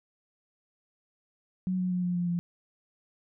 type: tone with pitch steps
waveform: sine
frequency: 185 / 182.56 / 180.15 / 177.77 / 175.43 / 173.11 Hz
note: F#3 / F#3 / F#3 / F3 / F3 / F3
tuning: 0 / -23 / -46 / +31 / +8 / -15 cents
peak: -26 dBFS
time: 1.67-2.39 s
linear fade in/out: 0 ms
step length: 120 ms
effects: none